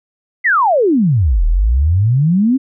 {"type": "exponential two-way sweep", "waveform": "sine", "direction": "down then up", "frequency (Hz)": [2093, 37.36, 275.8], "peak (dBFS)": -9, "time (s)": [0.44, 2.58], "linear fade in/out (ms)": 20, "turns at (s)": 1.45, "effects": []}